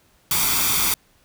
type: noise with comb filter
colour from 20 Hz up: white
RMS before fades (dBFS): -20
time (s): 0.31-0.94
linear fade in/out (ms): 2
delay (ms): 0.86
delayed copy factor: +0.6
effects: pink hiss -59 dBFS RMS until 1.24 s